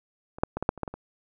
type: clicks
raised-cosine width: 1 ms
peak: -27 / -6 / -16 / -15 / -6 / -27 / -14 / -20 / -23 dBFS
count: 9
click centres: 0.385 / 0.435 / 0.57 / 0.626 / 0.691 / 0.777 / 0.833 / 0.878 / 0.94 s
effects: none